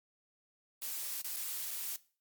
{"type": "noise with dropouts", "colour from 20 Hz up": "blue", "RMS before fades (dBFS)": -39, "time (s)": [0.82, 1.96], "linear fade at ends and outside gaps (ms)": 0, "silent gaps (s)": [[1.215, 1.245], [1.362, 1.367], [1.708, 1.712]], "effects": ["noise-tail reverb RT60 0.4 s tail -19 dB re dry", "MP3 96 kbps"]}